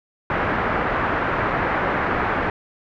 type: low-pass noise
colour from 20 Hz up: white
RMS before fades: -22 dBFS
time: 0.3-2.5 s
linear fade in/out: 2 ms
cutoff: 1700 Hz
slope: 24 dB/octave
effects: none